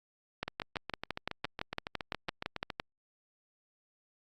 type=two click trains; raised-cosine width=0.3 ms; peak=-17 / -20 dBFS; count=15 / 17; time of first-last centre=0.43-2.799 / 0.48-2.702 s; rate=5.91 / 7.2 Hz; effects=Opus 48 kbps